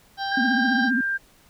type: harmonic tone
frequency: 787 Hz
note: G5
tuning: 7 cents sharp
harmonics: 1 / 2 / 4 / 5 / 6 / 7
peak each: -27 / -31 / -38 / -36 / -39 / -41 dBFS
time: 0.17-0.91 s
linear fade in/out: 50 ms
type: tone with pitch glide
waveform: sine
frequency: 1610 to 1588.8 Hz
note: G6 to G6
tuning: +46 to +23 cents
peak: -22 dBFS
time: 0.31-1.18 s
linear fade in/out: 20 ms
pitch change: -23 cents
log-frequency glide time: 0.56-1.06 s
type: tone with vibrato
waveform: sine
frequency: 246.9 Hz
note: B3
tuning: in tune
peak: -21 dBFS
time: 0.37-1.01 s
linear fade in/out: 5 ms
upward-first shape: triangle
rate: 15 Hz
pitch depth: 180 cents each way
effects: pink hiss -56 dBFS RMS until 1.49 s